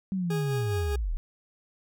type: linear sweep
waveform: sine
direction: down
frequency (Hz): 196 to 30.87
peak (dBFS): -26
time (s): 0.12-1.17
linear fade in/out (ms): 0
type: tone with tremolo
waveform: 40% pulse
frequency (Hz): 412.1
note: G#4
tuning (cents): -13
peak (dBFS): -29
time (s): 0.3-0.96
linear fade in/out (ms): 5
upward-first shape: sine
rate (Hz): 4.9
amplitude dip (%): 35
effects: none